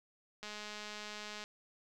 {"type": "click train", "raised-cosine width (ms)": 0.2, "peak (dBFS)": -28, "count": 213, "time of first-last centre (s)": [0.43, 1.44], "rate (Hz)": 210, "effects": []}